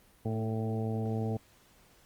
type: harmonic tone with a mistuned harmonic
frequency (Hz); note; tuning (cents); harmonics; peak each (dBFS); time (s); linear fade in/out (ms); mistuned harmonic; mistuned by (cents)
111.1; A2; +17; 1 / 2 / 3 / 4 / 5 / 6 / 7; -32 / -35 / -43 / -38 / -47 / -45 / -44; 0.25-1.37; 5; 3; -17
effects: pink hiss -62 dBFS RMS until 2.05 s + Opus 32 kbps